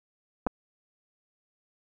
clicks, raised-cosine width 1 ms, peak -14 dBFS, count 2, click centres 0.466 / 0.47 s, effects none

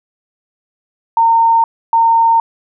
sine tone pair in turn, 915 / 915 Hz, A#5 / A#5, -32 / -32 cents, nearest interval unison, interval 0 cents, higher neither, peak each -7 dBFS, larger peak neither, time 1.17-1.64 / 1.93-2.4 s, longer neither, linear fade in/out 2 ms, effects none

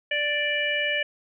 harmonic tone, 587.3 Hz, D5, in tune, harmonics 1 / 3 / 4 / 5, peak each -30 / -27 / -28 / -29 dBFS, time 0.11-1.03 s, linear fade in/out 5 ms, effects none

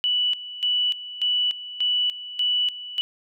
sine tone with tremolo, 2960 Hz, F#7, in tune, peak -19 dBFS, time 0.04-3.01 s, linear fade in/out 0 ms, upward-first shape square, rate 1.7 Hz, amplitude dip 80%, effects none

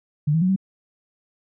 sine tone with pitch steps, 148.8 / 162.1 / 183.9 / 191.5 Hz, D3 / E3 / F#3 / G3, +23 / -29 / -10 / -40 cents, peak -16 dBFS, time 0.27-0.562 s, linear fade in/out 10 ms, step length 73 ms, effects none

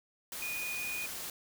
sine tone in noise, 2465 Hz, D#7, 17 cents flat, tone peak -36 dBFS, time 0.42-1.06 s, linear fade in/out 2 ms, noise white, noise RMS -41 dBFS, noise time 0.32-1.3 s, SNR +2 dB, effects none

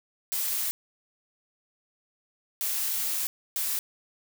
blue noise bursts at uneven times, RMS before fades -29 dBFS, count 3, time 0.32-0.71 / 2.61-3.27 / 3.56-3.79 s, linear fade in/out 0 ms, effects none

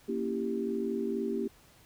sine chord, A# diminished seventh, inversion none, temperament equal, 233.1 / 277.2 / 329.6 / 392 Hz, A#3 / C#4 / E4 / G4, 0 / 0 / 0 / 0 cents, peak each -34 / -38 / -38 / -33 dBFS, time 0.08-1.48 s, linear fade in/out 10 ms, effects pink hiss -60 dBFS RMS until 1.85 s

